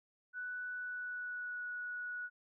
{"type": "tone with pitch glide", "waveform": "sine", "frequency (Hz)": [1485, 1466.2], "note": ["F#6", "F#6"], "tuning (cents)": [6, -16], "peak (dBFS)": -39, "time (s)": [0.33, 2.3], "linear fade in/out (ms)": 50, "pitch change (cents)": -22, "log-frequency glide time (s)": [0.72, 1.65], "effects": []}